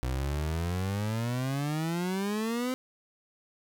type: exponential sweep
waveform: 30% pulse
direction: up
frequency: 61.74 to 260 Hz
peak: -26 dBFS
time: 0.03-2.74 s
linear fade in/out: 0 ms
effects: none